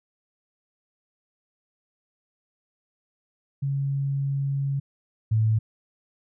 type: tone pair in turn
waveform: sine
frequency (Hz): 138.59 / 110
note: C#3 / A2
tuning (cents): 0 / 0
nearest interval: major third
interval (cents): 400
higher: first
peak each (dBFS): -23 / -18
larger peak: second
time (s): 3.62-4.8 / 5.31-5.59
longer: first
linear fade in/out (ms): 10
effects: none